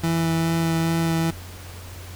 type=tone with vibrato; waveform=30% pulse; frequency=164.81 Hz; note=E3; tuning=in tune; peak=-17 dBFS; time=0.03-1.31 s; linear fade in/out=10 ms; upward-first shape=sine; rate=2.4 Hz; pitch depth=10 cents each way; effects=added 89 Hz sine -37 dBFS peak until 2.15 s + pink hiss -42 dBFS RMS until 2.15 s